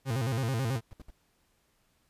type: tone with vibrato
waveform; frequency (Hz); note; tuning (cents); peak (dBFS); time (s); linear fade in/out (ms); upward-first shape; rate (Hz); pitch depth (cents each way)
40% pulse; 123.1; B2; -5; -27; 0.05-0.81; 50; square; 9.2; 150
type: noise bursts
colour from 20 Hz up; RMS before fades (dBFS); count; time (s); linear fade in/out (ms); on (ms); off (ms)
brown; -45; 3; 0.91-1.105; 0; 21; 66
effects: pink hiss -71 dBFS RMS until 2.09 s + resampled to 32000 Hz